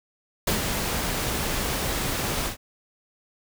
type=noise with ADSR envelope; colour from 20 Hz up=pink; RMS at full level=-22 dBFS; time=0.47-2.57 s; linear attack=6 ms; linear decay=110 ms; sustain=-5 dB; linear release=110 ms; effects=none